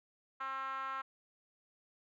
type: tone with band-pass filter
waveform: 5% pulse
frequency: 267.4 Hz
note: C4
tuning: 38 cents sharp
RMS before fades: -40 dBFS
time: 0.4-1.02 s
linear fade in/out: 10 ms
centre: 1200 Hz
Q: 8.1
effects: resampled to 16000 Hz